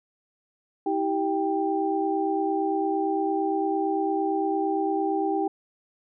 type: tone cluster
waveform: sine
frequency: 320.9 / 389.7 / 789 Hz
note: E4 / G4 / G5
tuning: -46 / -10 / +11 cents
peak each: -27 dBFS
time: 0.86-5.48 s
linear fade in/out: 5 ms
effects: none